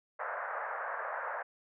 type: band-pass noise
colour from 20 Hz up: white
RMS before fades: -38 dBFS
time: 0.19-1.43 s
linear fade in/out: 10 ms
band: 520 to 1700 Hz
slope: 48 dB/octave
effects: none